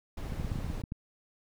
brown noise, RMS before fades -37 dBFS, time 0.17-0.82 s, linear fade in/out 5 ms
clicks, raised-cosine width 5 ms, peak -23 dBFS, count 10, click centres 0.322 / 0.399 / 0.448 / 0.518 / 0.558 / 0.589 / 0.646 / 0.702 / 0.838 / 0.921 s
effects none

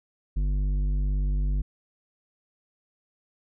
sine tone with tanh clipping, 49 Hz, G1, in tune, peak -24 dBFS, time 0.36-1.62 s, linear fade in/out 10 ms, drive 10 dB, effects none

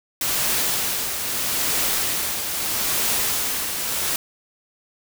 white noise with tremolo, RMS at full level -21 dBFS, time 0.21-4.16 s, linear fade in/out 2 ms, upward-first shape triangle, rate 0.78 Hz, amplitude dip 50%, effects none

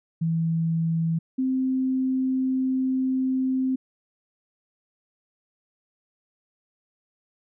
sine tone pair in turn, 164 / 260.7 Hz, E3 / C4, -9 / -6 cents, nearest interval minor sixth, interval 803 cents, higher second, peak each -21 / -21 dBFS, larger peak neither, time 0.21-1.19 / 1.38-3.76 s, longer second, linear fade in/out 10 ms, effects none

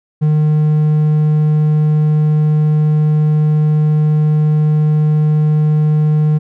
triangle tone, 152.4 Hz, D#3, 36 cents flat, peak -7 dBFS, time 0.21-6.39 s, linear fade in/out 20 ms, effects none

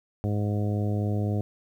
harmonic tone, 103.83 Hz, G#2, in tune, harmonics 1 / 2 / 3 / 4 / 5 / 6 / 7, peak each -25 / -31 / -35 / -37 / -39 / -41 / -42 dBFS, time 0.24-1.41 s, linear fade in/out 0 ms, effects 10-bit

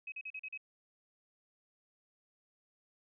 sine tone bursts, 2548 Hz, D#7, 41 cents sharp, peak -40 dBFS, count 6, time 0.07-0.576 s, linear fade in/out 5 ms, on 51 ms, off 40 ms, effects none

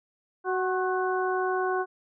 harmonic tone with a mistuned harmonic, 372.2 Hz, F#4, 10 cents sharp, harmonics 1 / 2 / 3 / 4, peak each -27 / -30 / -32 / -33 dBFS, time 0.44-1.86 s, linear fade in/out 50 ms, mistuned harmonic 3, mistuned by -46 cents, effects none

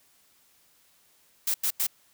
blue noise bursts, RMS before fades -26 dBFS, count 3, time 1.47-1.868 s, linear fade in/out 5 ms, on 72 ms, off 91 ms, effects white hiss -63 dBFS RMS until 2.13 s

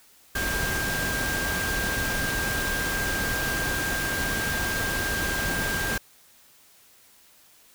sine tone in noise, 1594 Hz, G6, 28 cents sharp, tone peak -28 dBFS, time 0.35-5.98 s, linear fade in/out 5 ms, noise pink, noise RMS -29 dBFS, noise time 0.35-5.98 s, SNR -2 dB, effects white hiss -56 dBFS RMS until 7.74 s

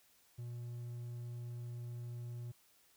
triangle tone, 120 Hz, B2, 49 cents flat, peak -40 dBFS, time 0.38-2.52 s, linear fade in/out 10 ms, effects white hiss -69 dBFS RMS until 2.96 s

